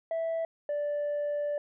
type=tone pair in turn; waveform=sine; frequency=657 / 585.3 Hz; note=E5 / D5; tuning=-6 / -6 cents; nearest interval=major second; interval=200 cents; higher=first; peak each=-26 dBFS; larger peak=neither; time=0.11-0.45 / 0.69-1.58 s; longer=second; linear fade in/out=2 ms; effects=tanh soft clip ceiling -27 dBFS